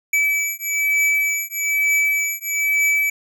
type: beating tone pair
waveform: square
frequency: 2300 / 2301.1 Hz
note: D7 / D7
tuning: -37 / -36 cents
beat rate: 1.1 Hz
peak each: -21 dBFS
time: 0.13-3.1 s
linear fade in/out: 5 ms
effects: none